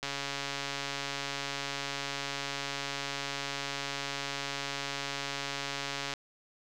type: click train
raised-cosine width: 0.2 ms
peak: -17 dBFS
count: 856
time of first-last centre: 0.03-6.137 s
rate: 140 Hz
effects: none